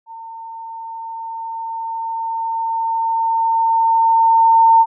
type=tone with level ramp; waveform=sine; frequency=907 Hz; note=A#5; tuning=48 cents flat; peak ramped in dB=-31 to -6 dBFS; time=0.06-4.86 s; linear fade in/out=50 ms; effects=none